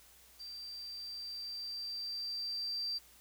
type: tone with level ramp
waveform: sine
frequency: 4693 Hz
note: D8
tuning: 2 cents flat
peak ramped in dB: -44 to -34 dBFS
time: 0.39-2.99 s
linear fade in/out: 20 ms
effects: added 59 Hz sine -69 dBFS peak until 3.2 s + white hiss -61 dBFS RMS until 3.2 s